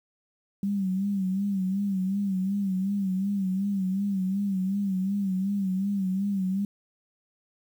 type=tone with vibrato; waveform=sine; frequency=194 Hz; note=G3; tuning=18 cents flat; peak=-24 dBFS; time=0.63-6.65 s; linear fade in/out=2 ms; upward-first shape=sine; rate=2.7 Hz; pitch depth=78 cents each way; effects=9-bit